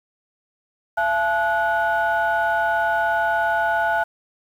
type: tone cluster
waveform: sine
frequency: 678 / 861 / 1466 Hz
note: E5 / A5 / F#6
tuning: +49 / -38 / -16 cents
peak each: -21 dBFS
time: 0.97-4.04 s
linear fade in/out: 10 ms
effects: tanh soft clip ceiling -12 dBFS + 8-bit